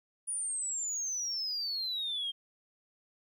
sine exponential sweep, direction down, 9760 to 3179 Hz, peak -31 dBFS, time 0.27-2.32 s, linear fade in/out 20 ms, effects tanh soft clip ceiling -29 dBFS + 12-bit

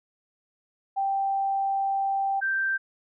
sine tone pair in turn, 784 / 1568 Hz, G5 / G6, 0 / 0 cents, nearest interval octave, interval 1200 cents, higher second, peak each -23 dBFS, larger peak neither, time 0.96-2.41 / 2.41-2.78 s, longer first, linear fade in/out 20 ms, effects none

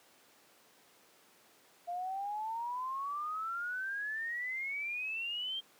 sine exponential sweep, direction up, 690 to 3200 Hz, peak -35 dBFS, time 1.87-5.61 s, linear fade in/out 20 ms, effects pink hiss -63 dBFS RMS until 5.79 s + high-pass 300 Hz 12 dB/octave

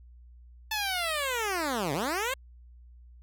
10% pulse linear two-way sweep, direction down then up, 880 to 130.81 to 551 Hz, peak -20 dBFS, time 0.71-2.34 s, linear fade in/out 5 ms, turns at 1.93 s, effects added 60 Hz sine -49 dBFS peak until 3.22 s

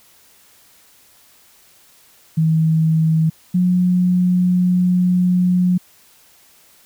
sine tone pair in turn, 160 / 180.29 Hz, D#3 / F#3, +49 / -45 cents, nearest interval major second, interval 206 cents, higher second, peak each -12 dBFS, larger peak neither, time 2.37-3.3 / 3.54-5.78 s, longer second, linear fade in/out 10 ms, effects white hiss -51 dBFS RMS until 6.85 s

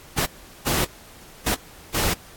pink noise bursts at uneven times, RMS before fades -22 dBFS, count 4, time 0.17-0.26 / 0.66-0.85 / 1.46-1.55 / 1.94-2.14 s, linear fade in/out 10 ms, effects pink hiss -46 dBFS RMS until 2.36 s + AAC 64 kbps

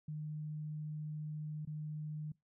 sine tone with dropouts, 152.4 Hz, D#3, 36 cents flat, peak -39 dBFS, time 0.08-2.32 s, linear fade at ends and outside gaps 5 ms, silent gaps 1.652-1.672 s, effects noise-tail reverb RT60 0.2 s tail -23 dB re dry

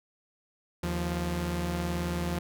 sawtooth tone pair together, 77.78 / 174.61 Hz, D#2 / F3, 0 / 0 cents, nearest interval octave + major second, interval 1400 cents, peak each -29 / -27 dBFS, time 0.83-2.39 s, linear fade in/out 5 ms, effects none

